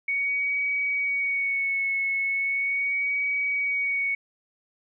sine tone with vibrato, 2230 Hz, C#7, 10 cents sharp, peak -23 dBFS, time 0.08-4.15 s, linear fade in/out 5 ms, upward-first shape sine, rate 0.38 Hz, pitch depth 27 cents each way, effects none

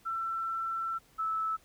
sine tone pair in turn, 1341 / 1308.9 Hz, E6 / E6, +29 / -13 cents, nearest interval unison, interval 42 cents, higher first, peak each -31 / -29 dBFS, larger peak second, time 0.05-0.99 / 1.18-1.57 s, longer first, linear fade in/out 20 ms, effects pink hiss -63 dBFS RMS until 1.64 s

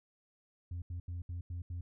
sine tone bursts at uneven times, 87.31 Hz, F2, in tune, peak -35 dBFS, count 6, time 0.71-0.82 / 0.9-1 / 1.08-1.22 / 1.29-1.41 / 1.5-1.62 / 1.7-1.81 s, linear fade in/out 5 ms, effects tanh soft clip ceiling -36 dBFS

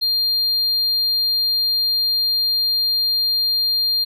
triangle tone, 4200 Hz, C8, 6 cents sharp, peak -15 dBFS, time 0.01-4.05 s, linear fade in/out 20 ms, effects none

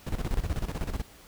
brown noise with tremolo, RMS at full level -28 dBFS, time 0.06-1.02 s, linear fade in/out 10 ms, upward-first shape square, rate 16 Hz, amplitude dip 75%, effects pink hiss -53 dBFS RMS until 1.27 s

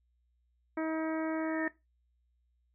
harmonic tone, 318.5 Hz, D#4, 41 cents sharp, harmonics 1 / 2 / 3 / 4 / 5 / 6 / 7, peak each -32 / -38 / -42 / -44 / -46 / -48 / -49 dBFS, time 0.77-1.68 s, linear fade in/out 5 ms
sine tone with exponential growth, 1827 Hz, A#6, 35 cents flat, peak -32 dBFS, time 1.17-1.68 s, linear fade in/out 1 ms, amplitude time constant 110 ms
effects noise-tail reverb RT60 0.2 s tail -17 dB re dry + added 60 Hz sine -70 dBFS peak until 2.74 s

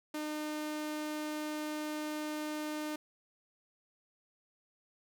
sawtooth tone, 303.8 Hz, D#4, 41 cents flat, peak -32 dBFS, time 0.14-2.96 s, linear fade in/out 5 ms, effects none

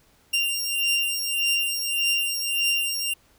sawtooth beating tone pair, 2782 / 2783.7 Hz, F7 / F7, -7 / -6 cents, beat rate 1.7 Hz, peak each -22 dBFS, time 0.33-3.14 s, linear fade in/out 10 ms, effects pink hiss -60 dBFS RMS until 3.38 s

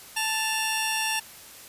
15% pulse tone pair together, 879.1 / 2794 Hz, A5 / F7, -2 / 0 cents, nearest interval octave + minor sixth, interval 2002 cents, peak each -21 dBFS, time 0.16-1.2 s, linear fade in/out 10 ms, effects white hiss -46 dBFS RMS until 1.68 s + resampled to 32000 Hz

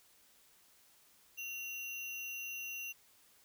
sine tone with sample-and-hold, 2758 Hz, F7, 22 cents flat, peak -40 dBFS, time 1.37-2.93 s, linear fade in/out 20 ms, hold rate 8820 Hz, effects white hiss -66 dBFS RMS until 3.44 s

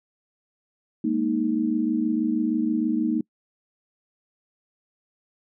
sine chord, Ab suspended second, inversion none, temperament equal with one note detuned, 207.7 / 234 / 311.1 Hz, Ab3 / Bb3 / Eb4, 0 / +7 / 0 cents, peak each -29 / -24 / -24 dBFS, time 1.04-3.21 s, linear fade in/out 5 ms, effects noise-tail reverb RT60 0.1 s tail -26 dB re dry

